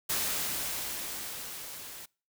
white noise with level ramp, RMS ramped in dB -30 to -45 dBFS, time 0.09-2.06 s, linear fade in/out 10 ms, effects noise-tail reverb RT60 0.4 s tail -26 dB re dry

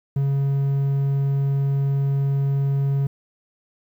triangle tone, 138.59 Hz, C#3, in tune, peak -16 dBFS, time 0.16-3.07 s, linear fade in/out 5 ms, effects 9-bit

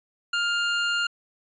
25% pulse tone, 1405 Hz, F6, 10 cents sharp, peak -19 dBFS, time 0.33-1.07 s, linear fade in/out 5 ms, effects resampled to 16000 Hz

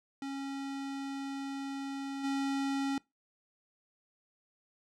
square tone with level steps, 274.5 Hz, C#4, 17 cents flat, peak -37 / -31 dBFS, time 0.22-2.98 s, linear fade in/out 2 ms, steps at 2.23 s, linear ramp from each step 20 ms, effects noise-tail reverb RT60 0.2 s tail -23 dB re dry + low-pass 7000 Hz 12 dB/octave

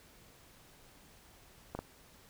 clicks, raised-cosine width 1 ms, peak -24 dBFS, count 2, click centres 1.75 / 1.79 s, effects pink hiss -60 dBFS RMS until 2.29 s

